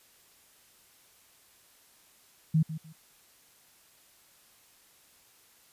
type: tone with echo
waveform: sine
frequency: 158.4 Hz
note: D#3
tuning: 31 cents sharp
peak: -20 dBFS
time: 2.54-2.63 s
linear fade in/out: 10 ms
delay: 150 ms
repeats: 2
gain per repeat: -13 dB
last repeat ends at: 2.93 s
effects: white hiss -61 dBFS RMS until 5.72 s + resampled to 32000 Hz